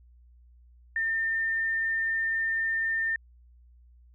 sine tone, 1806 Hz, A6, 45 cents sharp, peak -25 dBFS, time 0.96-3.16 s, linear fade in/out 2 ms, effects added 60 Hz sine -53 dBFS peak until 4.14 s

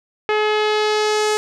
sawtooth tone with low-pass filter sweep, 425.6 Hz, G#4, 42 cents sharp, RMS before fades -18 dBFS, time 0.29-1.37 s, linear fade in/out 0 ms, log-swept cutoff 2500 to 7900 Hz, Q 1.5, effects none

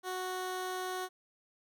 15% pulse tone, 369.3 Hz, F#4, 3 cents flat, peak -29 dBFS, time 0.03-1.09 s, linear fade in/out 50 ms, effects none

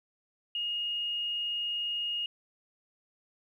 sine tone, 2859 Hz, F7, 40 cents sharp, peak -30 dBFS, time 0.55-2.26 s, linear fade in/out 2 ms, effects 11-bit

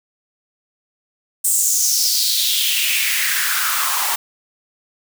white noise with high-pass filter sweep, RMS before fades -18 dBFS, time 1.44-4.16 s, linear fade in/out 10 ms, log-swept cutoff 8500 to 870 Hz, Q 4.1, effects none

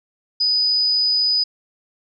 sine tone, 4978 Hz, D#8, in tune, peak -15 dBFS, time 0.4-1.44 s, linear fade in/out 10 ms, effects none

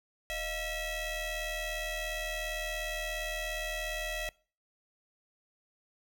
20% pulse ring-modulated tone, 659.3 Hz, E5, in tune, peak -26 dBFS, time 0.3-4.29 s, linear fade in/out 0 ms, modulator 1280 Hz, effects noise-tail reverb RT60 0.4 s tail -23 dB re dry

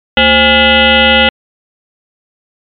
sine tone with frequency modulation, 1718 Hz, A6, 42 cents flat, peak -4 dBFS, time 0.17-1.29 s, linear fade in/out 2 ms, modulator 298 Hz, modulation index 5.2, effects MP3 96 kbps

